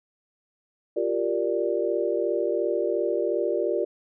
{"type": "chord", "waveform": "sine", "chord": "G minor seventh", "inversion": "third", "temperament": "equal", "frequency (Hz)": [349.2, 392, 466.2, 587.3], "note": ["F4", "G4", "Bb4", "D5"], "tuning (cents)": [0, 0, 0, 0], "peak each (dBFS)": -28, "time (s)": [0.96, 3.85], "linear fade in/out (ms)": 10, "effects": []}